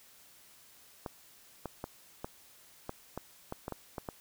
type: clicks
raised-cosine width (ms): 1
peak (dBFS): -23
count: 11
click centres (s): 1.062 / 1.657 / 1.841 / 2.245 / 2.894 / 3.176 / 3.524 / 3.681 / 3.723 / 3.982 / 4.088
effects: white hiss -59 dBFS RMS until 4.2 s